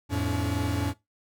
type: tone cluster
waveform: 45% pulse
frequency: 85.9 / 108.9 / 285 Hz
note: F2 / A2 / C#4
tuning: -28 / -17 / +48 cents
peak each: -30 dBFS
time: 0.09-0.94 s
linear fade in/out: 50 ms
effects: noise-tail reverb RT60 0.2 s tail -20 dB re dry